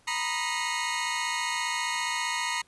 20% pulse tone cluster, 937 / 992 / 1242 / 2161 Hz, A#5 / B5 / D#6 / C#7, +9 / +7 / -3 / -45 cents, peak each -27 / -28 / -32 / -28 dBFS, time 0.07-2.62 s, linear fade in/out 10 ms, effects pink hiss -62 dBFS RMS until 2.67 s + resampled to 24000 Hz

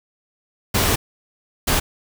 pink noise bursts at uneven times, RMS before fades -18 dBFS, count 2, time 0.74-0.96 / 1.67-1.8 s, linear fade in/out 10 ms, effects none

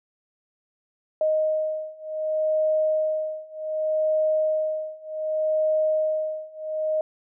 sine beating tone pair, 622.3 / 622.96 Hz, D#5 / D#5, 0 / +2 cents, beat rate 0.66 Hz, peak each -25 / -24 dBFS, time 1.21-7.01 s, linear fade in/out 2 ms, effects none

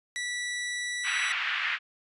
sawtooth tone, 1956 Hz, B6, 17 cents flat, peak -27 dBFS, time 0.16-1.32 s, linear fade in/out 0 ms
pink band-pass noise, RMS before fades -30 dBFS, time 1.03-1.79 s, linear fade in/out 50 ms, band 1500 to 2800 Hz, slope 24 dB/octave
effects resampled to 24000 Hz

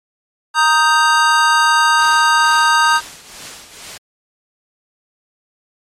square chord, Eb major, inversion second, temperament equal, 932.3 / 1244.5 / 1568 Hz, Bb5 / Eb6 / G6, 0 / 0 / 0 cents, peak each -15 dBFS, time 0.54-3.01 s, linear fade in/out 50 ms
white noise with tremolo, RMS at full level -29 dBFS, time 1.98-3.98 s, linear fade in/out 10 ms, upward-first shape triangle, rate 2.2 Hz, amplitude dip 70%
effects low-pass 8000 Hz 12 dB/octave + MP3 64 kbps

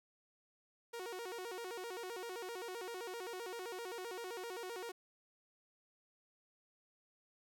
sawtooth tone with vibrato, 415.3 Hz, G#4, in tune, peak -39 dBFS, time 0.93-4.92 s, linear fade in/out 10 ms, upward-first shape square, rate 7.7 Hz, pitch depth 210 cents each way, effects none

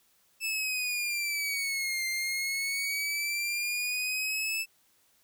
sawtooth exponential two-way sweep, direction down then up, 2637 to 2093 to 2637 Hz, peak -26 dBFS, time 0.4-4.66 s, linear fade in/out 50 ms, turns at 2.07 s, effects white hiss -67 dBFS RMS until 5.23 s

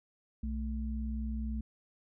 sine tone pair together, 61.74 / 220 Hz, B1 / A3, 0 / 0 cents, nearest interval octave + minor seventh, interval 2200 cents, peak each -34 / -38 dBFS, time 0.43-1.61 s, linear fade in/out 5 ms, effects none

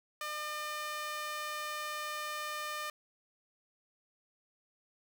sawtooth tone with high-pass filter, 603 Hz, D5, 46 cents sharp, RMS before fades -39 dBFS, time 0.21-2.9 s, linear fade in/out 2 ms, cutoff 1200 Hz, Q 1.4, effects none

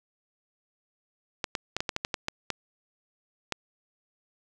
clicks, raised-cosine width 0.2 ms, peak -11 dBFS, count 11, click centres 1.442 / 1.552 / 1.766 / 1.805 / 1.892 / 1.964 / 2.049 / 2.142 / 2.284 / 2.503 / 3.523 s, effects none

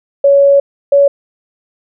sine tone pair in turn, 560 / 563.2 Hz, C#5 / C#5, +18 / +27 cents, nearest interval unison, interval 9 cents, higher second, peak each -4 / -4 dBFS, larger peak neither, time 0.24-0.6 / 0.92-1.08 s, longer first, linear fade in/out 5 ms, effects none

